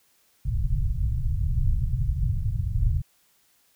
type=low-pass noise; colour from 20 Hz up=pink; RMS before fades=-24 dBFS; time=0.45-3.02 s; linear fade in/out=10 ms; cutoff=140 Hz; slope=48 dB/octave; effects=white hiss -64 dBFS RMS until 3.75 s